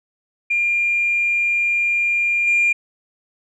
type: tone with level steps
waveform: sine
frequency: 2400 Hz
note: D7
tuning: 37 cents sharp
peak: -15 / -12 dBFS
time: 0.5-2.73 s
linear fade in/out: 10 ms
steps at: 2.47 s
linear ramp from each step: 5 ms
effects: tanh soft clip ceiling -10 dBFS